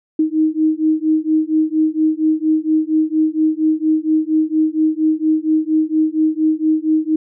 sine beating tone pair, 311.1 / 315.4 Hz, D#4 / D#4, 0 / +24 cents, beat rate 4.3 Hz, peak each -16 dBFS, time 0.19-7.16 s, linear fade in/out 5 ms, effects none

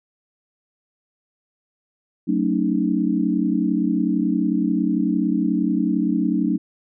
sine chord, D# half-diminished seventh, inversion first, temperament just, 186.68 / 224 / 280 / 311.1 Hz, F#3 / A3 / C#4 / D#4, +16 / +31 / +18 / 0 cents, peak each -23 dBFS, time 2.27-6.58 s, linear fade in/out 20 ms, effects none

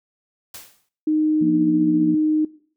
white noise with exponential decay, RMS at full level -34 dBFS, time 0.54-0.89 s, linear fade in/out 5 ms, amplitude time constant 74 ms
sine tone, 308.5 Hz, D#4, 15 cents flat, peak -16 dBFS, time 1.07-2.45 s, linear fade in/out 5 ms
sine chord, Bb major, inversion second, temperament equal with one note detuned, 174.61 / 239.1 / 293.7 Hz, F3 / Bb3 / D4, 0 / +44 / 0 cents, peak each -24 / -25 / -29 dBFS, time 1.41-2.15 s, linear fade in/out 5 ms
effects noise-tail reverb RT60 0.5 s tail -20 dB re dry

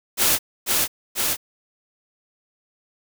white noise with echo, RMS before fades -18 dBFS, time 0.17-0.39 s, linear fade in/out 50 ms, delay 490 ms, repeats 2, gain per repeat -2 dB, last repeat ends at 1.37 s, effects none

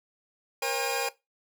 sawtooth tone cluster, 473 / 539 / 805 / 2447 Hz, A#4 / C#5 / G5 / D#7, +25 / -49 / +46 / -29 cents, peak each -29 dBFS, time 0.62-1.09 s, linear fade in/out 5 ms, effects noise-tail reverb RT60 0.2 s tail -18 dB re dry

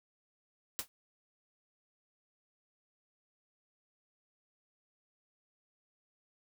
white noise with exponential decay, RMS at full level -32 dBFS, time 0.79-0.88 s, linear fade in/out 0 ms, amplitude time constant 18 ms, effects none

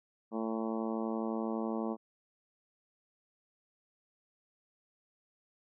harmonic tone, 111.9 Hz, A2, 30 cents sharp, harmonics 2 / 3 / 4 / 5 / 6 / 7 / 8 / 9 / 10, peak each -35 / -39 / -41 / -43 / -45 / -46 / -47 / -48 / -49 dBFS, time 0.31-1.97 s, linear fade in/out 50 ms, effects none

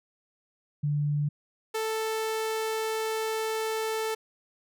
sine / sawtooth tone pair in turn, 146.83 / 440.9 Hz, D3 / A4, 0 / +4 cents, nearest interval octave + perfect fifth, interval 1904 cents, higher second, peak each -24 dBFS, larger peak neither, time 0.83-1.29 / 1.74-4.15 s, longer second, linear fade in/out 10 ms, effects none

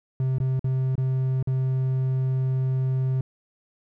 triangle tone with dropouts, 130.81 Hz, C3, in tune, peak -19 dBFS, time 0.2-3.21 s, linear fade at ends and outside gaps 2 ms, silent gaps 0.384-0.401 / 0.594-0.643 / 0.955-0.979 / 1.427-1.473 s, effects none

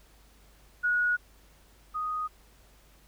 sine tone pair in turn, 1455 / 1244.2 Hz, F#6 / D#6, -29 / 0 cents, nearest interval minor third, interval 271 cents, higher first, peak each -23 / -29 dBFS, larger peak first, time 0.83-1.17 / 1.94-2.28 s, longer neither, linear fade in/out 20 ms, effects added 50 Hz sine -58 dBFS peak until 3.07 s + pink hiss -61 dBFS RMS until 3.07 s

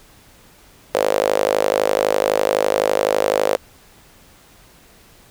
sawtooth tone with high-pass filter, 51.91 Hz, G#1, in tune, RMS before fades -18 dBFS, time 0.94-3.57 s, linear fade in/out 5 ms, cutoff 520 Hz, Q 5.2, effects pink hiss -49 dBFS RMS until 5.3 s

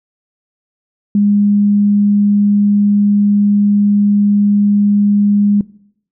sine tone, 204.5 Hz, G#3, 26 cents flat, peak -8 dBFS, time 1.15-5.61 s, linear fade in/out 2 ms, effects noise-tail reverb RT60 0.7 s tail -21 dB re dry

